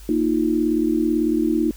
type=chord; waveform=sine; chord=Bb suspended fourth; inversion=none; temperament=equal; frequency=233.1 / 311.1 / 349.2 Hz; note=Bb3 / Eb4 / F4; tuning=0 / 0 / 0 cents; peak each=-23 / -19 / -23 dBFS; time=0.09-1.71 s; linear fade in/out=2 ms; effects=added 50 Hz sine -38 dBFS peak until 1.76 s + white hiss -48 dBFS RMS until 1.76 s